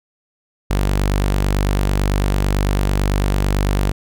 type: tone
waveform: sawtooth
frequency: 49 Hz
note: G1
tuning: in tune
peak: -11 dBFS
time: 0.7-3.92 s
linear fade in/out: 10 ms
effects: none